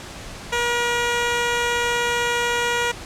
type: tone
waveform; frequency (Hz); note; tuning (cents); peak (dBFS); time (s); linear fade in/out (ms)
10% pulse; 478; A#4; +43; -11; 0.52-2.92; 10
effects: pink hiss -36 dBFS RMS until 3.05 s + low-pass 8000 Hz 12 dB/octave